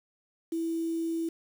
sine tone with quantisation, 329.6 Hz, E4, in tune, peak -28 dBFS, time 0.52-1.29 s, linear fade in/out 5 ms, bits 8, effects none

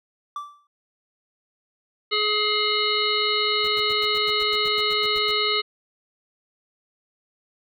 triangle tone with exponential decay, 1166 Hz, D6, 13 cents flat, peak -24 dBFS, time 0.36-0.67 s, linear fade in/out 2 ms, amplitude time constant 67 ms
harmonic tone, 422 Hz, G#4, 28 cents sharp, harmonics 1 / 3 / 5 / 7 / 9 / 10, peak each -27 / -27 / -27 / -27 / -27 / -27 dBFS, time 2.11-5.62 s, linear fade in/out 20 ms
pink noise bursts, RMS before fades -41 dBFS, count 14, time 3.64-5.315 s, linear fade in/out 5 ms, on 37 ms, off 89 ms
effects none

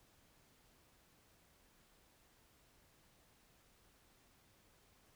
silence, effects pink hiss -70 dBFS RMS until 5.15 s

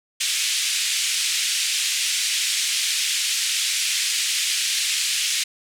pink band-pass noise, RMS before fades -23 dBFS, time 0.2-5.44 s, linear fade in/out 10 ms, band 2400 to 9600 Hz, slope 24 dB/octave, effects none

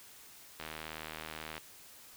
click train, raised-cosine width 0.3 ms, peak -25 dBFS, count 78, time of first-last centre 0.6-1.58 s, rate 78.6 Hz, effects white hiss -55 dBFS RMS until 2.16 s

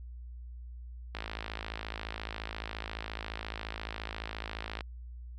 click train, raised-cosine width 0.3 ms, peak -21 dBFS, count 200, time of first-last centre 1.15-4.808 s, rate 54.4 Hz, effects added 60 Hz sine -42 dBFS peak until 5.38 s

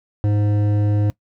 sine tone with hard clipping, 103.8 Hz, G#2, in tune, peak -17 dBFS, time 0.24-1.1 s, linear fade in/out 0 ms, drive 11 dB, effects noise-tail reverb RT60 0.1 s tail -21 dB re dry

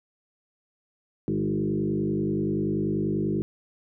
sine tone with frequency modulation, 261.2 Hz, C4, 3 cents flat, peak -23 dBFS, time 1.28-3.42 s, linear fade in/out 0 ms, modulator 50.3 Hz, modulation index 2.6, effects none

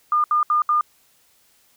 sine tone bursts, 1211 Hz, D#6, 47 cents flat, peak -15 dBFS, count 4, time 0.12-0.81 s, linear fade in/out 2 ms, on 120 ms, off 70 ms, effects white hiss -59 dBFS RMS until 1.76 s

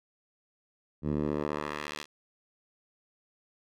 10% pulse tone with band-pass filter sweep, 74.4 Hz, D2, 23 cents sharp, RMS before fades -33 dBFS, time 1.02-2.06 s, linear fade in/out 50 ms, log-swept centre 160 to 4200 Hz, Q 0.8, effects none

